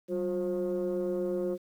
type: tone cluster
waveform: sine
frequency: 191.1 / 357.9 / 533 Hz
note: G3 / F4 / C5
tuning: -44 / +42 / +32 cents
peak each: -34 / -29 / -32 dBFS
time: 0.08-1.58 s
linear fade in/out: 50 ms
effects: tanh soft clip ceiling -24 dBFS + 10-bit